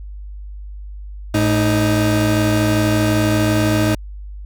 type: tone pair together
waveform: 30% pulse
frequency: 107.91 / 311.1 Hz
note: A2 / D#4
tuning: -33 / 0 cents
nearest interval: octave + tritone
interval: 1833 cents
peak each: -14 dBFS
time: 1.34-3.95 s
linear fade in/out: 5 ms
effects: added 50 Hz sine -29 dBFS peak until 4.45 s